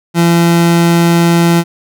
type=tone; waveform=30% pulse; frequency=169.8 Hz; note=F3; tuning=48 cents flat; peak=-4 dBFS; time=0.14-1.64 s; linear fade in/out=50 ms; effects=none